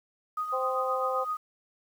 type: tone with tremolo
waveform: sine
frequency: 1244.5 Hz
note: D#6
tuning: in tune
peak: -27 dBFS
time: 0.37-1.37 s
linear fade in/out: 5 ms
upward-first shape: sine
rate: 7.7 Hz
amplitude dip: 55%
type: harmonic tone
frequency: 260.1 Hz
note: C4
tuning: 10 cents flat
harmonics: 2 / 3 / 4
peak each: -30 / -34 / -36 dBFS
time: 0.52-1.25 s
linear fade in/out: 20 ms
effects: 9-bit